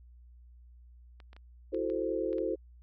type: clicks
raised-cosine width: 0.3 ms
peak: -37 dBFS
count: 7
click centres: 1.202 / 1.331 / 1.365 / 1.746 / 1.9 / 2.33 / 2.383 s
type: chord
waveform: sine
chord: F# half-diminished seventh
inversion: third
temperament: equal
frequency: 329.6 / 370 / 440 / 523.3 Hz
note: E4 / F#4 / A4 / C5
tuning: 0 / 0 / 0 / 0 cents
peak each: -35 dBFS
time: 1.72-2.56 s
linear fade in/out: 20 ms
effects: added 60 Hz sine -52 dBFS peak until 2.82 s